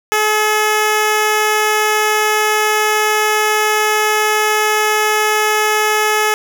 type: tone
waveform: 10% pulse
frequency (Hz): 427.1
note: G#4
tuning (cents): +48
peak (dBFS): -4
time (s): 0.12-6.34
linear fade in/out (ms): 0
effects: none